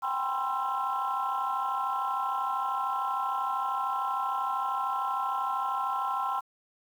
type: tone cluster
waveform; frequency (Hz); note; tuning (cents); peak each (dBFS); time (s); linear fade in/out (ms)
sine; 769 / 802 / 986 / 1053 / 1340; G5 / G5 / B5 / C6 / E6; -33 / +39 / -3 / +11 / +28; -37 / -33 / -36 / -30 / -33; 0.02-6.41; 20
effects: tanh soft clip ceiling -21 dBFS + 9-bit